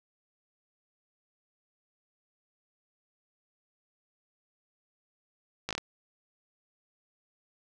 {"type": "slowing click train", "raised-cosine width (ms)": 0.2, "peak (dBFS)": -15, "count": 5, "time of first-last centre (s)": [5.69, 5.78], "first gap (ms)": 17, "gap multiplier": 1.19, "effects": []}